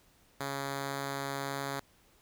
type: tone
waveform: 5% pulse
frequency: 138.59 Hz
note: C#3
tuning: in tune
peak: -23 dBFS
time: 0.4-1.8 s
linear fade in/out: 5 ms
effects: pink hiss -65 dBFS RMS until 2.21 s